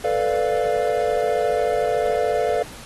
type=chord; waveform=triangle; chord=B half-diminished seventh; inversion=third; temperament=equal; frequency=440 / 493.9 / 587.3 / 698.5 Hz; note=A4 / B4 / D5 / F5; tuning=0 / 0 / 0 / 0 cents; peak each=-22 dBFS; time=0.04-2.63 s; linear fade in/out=5 ms; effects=pink hiss -40 dBFS RMS until 2.85 s + AAC 32 kbps